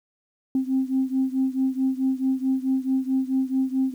sine beating tone pair, 261.9 / 266.5 Hz, C4 / C4, +2 / +32 cents, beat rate 4.6 Hz, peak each -22 / -24 dBFS, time 0.55-3.94 s, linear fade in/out 2 ms, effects tanh soft clip ceiling -14 dBFS + 9-bit

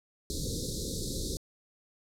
pink band-stop noise, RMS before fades -34 dBFS, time 0.3-1.37 s, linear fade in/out 0 ms, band 530 to 3700 Hz, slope 96 dB/octave, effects low-pass 10000 Hz 12 dB/octave

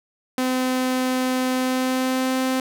sawtooth tone with pitch glide, 256.2 to 259.9 Hz, C4 to C4, -36 to -11 cents, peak -16 dBFS, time 0.38-2.6 s, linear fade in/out 2 ms, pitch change +25 cents, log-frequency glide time 1.54-2.38 s, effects none

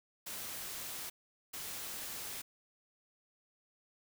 white noise bursts at uneven times, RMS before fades -43 dBFS, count 2, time 0.26-1.1 / 1.53-2.42 s, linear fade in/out 10 ms, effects none

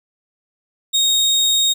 30% pulse tone, 3729 Hz, A#7, in tune, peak -11 dBFS, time 0.93-1.74 s, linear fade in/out 20 ms, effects none

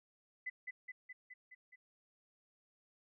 sine tone with echo, 2009 Hz, B6, 29 cents sharp, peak -38 dBFS, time 0.46-0.5 s, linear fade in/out 10 ms, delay 210 ms, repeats 6, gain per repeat -3 dB, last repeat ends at 1.76 s, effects none

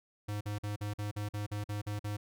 square tone bursts, 103.83 Hz, G#2, in tune, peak -35 dBFS, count 11, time 0.28-2.17 s, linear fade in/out 10 ms, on 130 ms, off 46 ms, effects none

